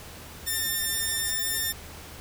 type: tone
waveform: 5% pulse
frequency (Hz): 1799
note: A6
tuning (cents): +38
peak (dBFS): -15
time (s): 0.46-1.73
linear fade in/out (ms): 20
effects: added 79 Hz sine -48 dBFS peak until 2.2 s + pink hiss -44 dBFS RMS until 2.2 s